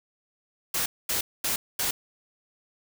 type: noise bursts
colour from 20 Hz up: white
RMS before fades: -27 dBFS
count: 4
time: 0.74-1.91 s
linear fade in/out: 5 ms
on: 120 ms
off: 230 ms
effects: none